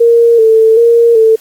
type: tone with vibrato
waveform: sine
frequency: 455.5 Hz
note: A#4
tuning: 40 cents flat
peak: -3 dBFS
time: 0-1.36 s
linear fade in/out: 10 ms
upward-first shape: square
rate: 1.3 Hz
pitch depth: 42 cents each way
effects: white hiss -42 dBFS RMS until 1.4 s + AAC 64 kbps